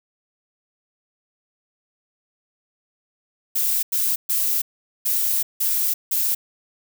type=noise bursts at uneven times; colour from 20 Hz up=violet; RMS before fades=-21 dBFS; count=6; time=3.55-3.83 / 3.92-4.16 / 4.29-4.62 / 5.05-5.43 / 5.6-5.94 / 6.11-6.35 s; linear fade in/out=10 ms; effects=none